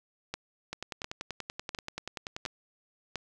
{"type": "two click trains", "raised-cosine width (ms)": 0.2, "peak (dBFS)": [-19, -17], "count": [19, 5], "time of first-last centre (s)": [[0.73, 2.461], [0.34, 3.157]], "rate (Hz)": [10.4, 1.42], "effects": []}